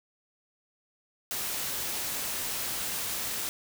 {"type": "noise", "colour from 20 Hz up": "white", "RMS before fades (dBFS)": -33, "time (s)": [1.31, 3.49], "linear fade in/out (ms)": 0, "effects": []}